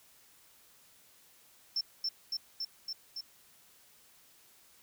triangle tone with echo, 5360 Hz, E8, 28 cents sharp, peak -26 dBFS, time 1.76-1.81 s, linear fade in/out 5 ms, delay 280 ms, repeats 5, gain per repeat -2 dB, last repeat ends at 3.21 s, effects tanh soft clip ceiling -27 dBFS + white hiss -62 dBFS RMS until 4.82 s

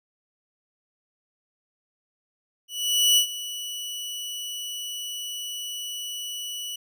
sawtooth tone with ADSR envelope, 2950 Hz, F#7, 6 cents flat, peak -12 dBFS, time 2.68-6.76 s, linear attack 490 ms, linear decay 92 ms, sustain -16 dB, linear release 6 ms, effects none

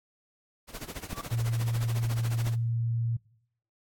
pink noise with tremolo, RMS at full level -38 dBFS, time 0.67-2.56 s, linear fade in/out 50 ms, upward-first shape sine, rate 14 Hz, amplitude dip 85%
triangle tone with exponential growth, 1151 Hz, D6, 35 cents flat, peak -31 dBFS, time 1.05-1.21 s, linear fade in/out 0 ms, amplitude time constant 34 ms
click, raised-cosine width 5 ms, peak -24 dBFS, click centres 1.13 s
sine tone, 116 Hz, A#2, 8 cents flat, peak -26 dBFS, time 1.31-3.17 s, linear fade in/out 10 ms
effects noise-tail reverb RT60 0.7 s tail -22 dB re dry + AAC 64 kbps

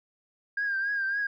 sine tone with vibrato, 1610 Hz, G6, 46 cents sharp, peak -25 dBFS, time 0.57-1.27 s, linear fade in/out 5 ms, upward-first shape triangle, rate 3.6 Hz, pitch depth 64 cents each way, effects tanh soft clip ceiling -22 dBFS

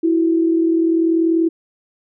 sine tone pair together, 328.8 / 369.1 Hz, E4 / F#4, -4 / -4 cents, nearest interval major second, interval 200 cents, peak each -13 / -22 dBFS, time 0.03-1.49 s, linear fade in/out 10 ms, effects none

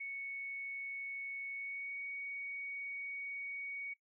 sine tone with pitch glide, 2217 to 2239 Hz, C#7 to C#7, 0 to +17 cents, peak -40 dBFS, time 0-3.94 s, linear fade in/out 10 ms, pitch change +17 cents, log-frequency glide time 1.52-1.97 s, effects noise-tail reverb RT60 0.1 s tail -18 dB re dry

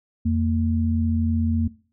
sine tone pair together, 85.87 / 229 Hz, F2 / A#3, -29 / -31 cents, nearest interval octave + perfect fourth, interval 1698 cents, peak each -21 dBFS, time 0.25-1.68 s, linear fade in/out 10 ms, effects noise-tail reverb RT60 0.4 s tail -19 dB re dry

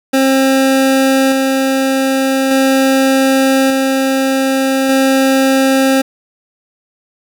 25% pulse tone with tremolo, 267.2 Hz, C4, 36 cents sharp, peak -5 dBFS, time 0.13-6.02 s, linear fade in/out 10 ms, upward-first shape square, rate 0.42 Hz, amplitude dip 25%, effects 7-bit

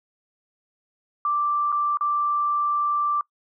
sine tone with dropouts, 1174.7 Hz, D6, in tune, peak -20 dBFS, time 1.25-3.21 s, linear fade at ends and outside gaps 2 ms, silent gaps 1.72-1.725 / 1.972-2.009 s, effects noise-tail reverb RT60 0.1 s tail -22 dB re dry

